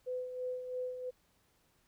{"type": "tone with tremolo", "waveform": "sine", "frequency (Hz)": 504, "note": "B4", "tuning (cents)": 35, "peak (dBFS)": -34, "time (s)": [0.06, 1.11], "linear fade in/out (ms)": 20, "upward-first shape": "sine", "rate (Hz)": 3, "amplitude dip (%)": 55, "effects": ["pink hiss -72 dBFS RMS until 1.87 s"]}